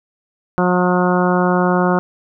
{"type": "harmonic tone", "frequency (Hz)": 180, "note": "F#3", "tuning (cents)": -47, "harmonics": [1, 2, 3, 4, 5, 6, 7, 8], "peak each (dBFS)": [-16, -19, -21, -22, -23, -24, -24, -25], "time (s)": [0.58, 1.99], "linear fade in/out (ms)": 0, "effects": []}